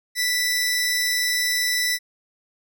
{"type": "tone pair together", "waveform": "sawtooth", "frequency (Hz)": [1975.5, 5274], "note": ["B6", "E8"], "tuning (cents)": [0, 0], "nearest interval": "octave + perfect fourth", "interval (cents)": 1700, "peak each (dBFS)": [-18, -23], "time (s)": [0.15, 1.99], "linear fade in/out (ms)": 50, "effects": []}